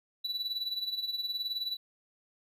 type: tone with tremolo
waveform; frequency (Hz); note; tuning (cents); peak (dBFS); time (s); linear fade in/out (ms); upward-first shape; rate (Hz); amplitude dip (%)
triangle; 3951; B7; 0; -28; 0.24-1.77; 10; sine; 19; 70
effects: none